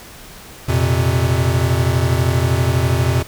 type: chord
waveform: square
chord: F suspended fourth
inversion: none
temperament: equal with one note detuned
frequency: 87.31 / 118.37 / 130.81 Hz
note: F2 / Bb2 / C3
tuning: 0 / +27 / 0 cents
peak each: -19 dBFS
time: 0.68-3.23 s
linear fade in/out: 10 ms
effects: pink hiss -38 dBFS RMS until 3.27 s